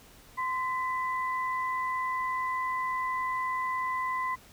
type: tone pair together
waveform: sine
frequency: 1032.5 / 1989 Hz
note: C6 / B6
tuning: -23 / +12 cents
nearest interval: major seventh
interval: 1135 cents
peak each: -29 / -35 dBFS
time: 0.37-4.36 s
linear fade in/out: 20 ms
effects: pink hiss -55 dBFS RMS until 4.52 s